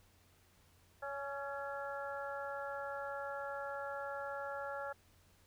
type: harmonic tone with a mistuned harmonic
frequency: 280.2 Hz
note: C#4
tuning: 19 cents sharp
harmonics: 2 / 3 / 4 / 5 / 6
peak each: -43 / -46 / -54 / -45 / -49 dBFS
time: 1.02-4.93 s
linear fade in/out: 10 ms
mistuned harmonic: 5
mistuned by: -32 cents
effects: added 89 Hz sine -69 dBFS peak until 5.46 s + pink hiss -69 dBFS RMS until 5.46 s